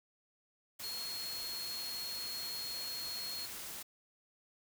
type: tone in noise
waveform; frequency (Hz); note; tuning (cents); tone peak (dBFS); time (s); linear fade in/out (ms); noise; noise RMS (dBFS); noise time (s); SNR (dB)
sine; 4297; C8; +45; -40; 0.83-3.46; 10; white; -45; 0.79-3.83; +2
effects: none